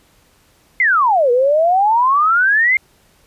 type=exponential two-way sweep; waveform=sine; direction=down then up; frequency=2145 to 473 to 2145 Hz; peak=-10 dBFS; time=0.8-2.77 s; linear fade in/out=2 ms; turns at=1.31 s; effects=pink hiss -54 dBFS RMS until 3.26 s + resampled to 32000 Hz